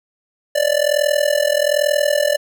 square tone with amplitude modulation, 587.3 Hz, D5, in tune, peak -11 dBFS, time 0.55-2.37 s, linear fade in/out 10 ms, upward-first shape sine, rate 41.2 Hz, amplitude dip 90%, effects none

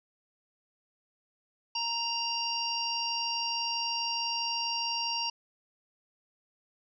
harmonic tone, 932.3 Hz, A#5, in tune, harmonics 1 / 3 / 5 / 6, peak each -35 / -35 / -35 / -35 dBFS, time 1.75-5.3 s, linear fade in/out 5 ms, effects none

